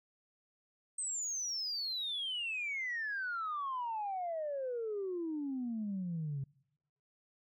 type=exponential sweep; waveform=sine; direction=down; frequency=8372 to 133.8 Hz; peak=-34 dBFS; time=0.98-6.44 s; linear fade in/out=5 ms; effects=noise-tail reverb RT60 0.9 s tail -26 dB re dry + tanh soft clip ceiling -31 dBFS